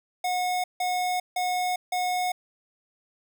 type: tone bursts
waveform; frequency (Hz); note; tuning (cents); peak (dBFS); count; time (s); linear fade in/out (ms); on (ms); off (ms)
square; 727; F#5; -31; -25; 4; 0.24-2.32; 5; 400; 160
effects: none